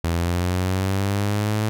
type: linear sweep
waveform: sawtooth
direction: up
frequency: 83 to 108.7 Hz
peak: -16 dBFS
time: 0.04-1.69 s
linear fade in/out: 0 ms
effects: none